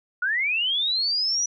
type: linear sweep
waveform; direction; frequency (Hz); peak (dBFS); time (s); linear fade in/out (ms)
sine; up; 1410 to 5920; -21; 0.22-1.46; 5
effects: none